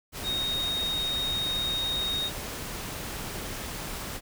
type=tone in noise; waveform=sine; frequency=3729 Hz; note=A#7; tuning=in tune; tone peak=-27 dBFS; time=0.23-2.31 s; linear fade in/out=50 ms; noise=pink; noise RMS=-36 dBFS; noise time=0.12-4.21 s; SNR=+6 dB; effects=none